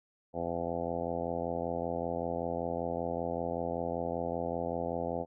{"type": "harmonic tone", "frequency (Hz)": 85.2, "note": "F2", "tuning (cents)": -42, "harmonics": [1, 2, 3, 4, 5, 6, 7, 8, 9, 10], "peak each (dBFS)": [-45, -42, -41, -43, -42, -37, -41, -39, -42, -46], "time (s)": [0.33, 5.26], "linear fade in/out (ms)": 50, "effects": []}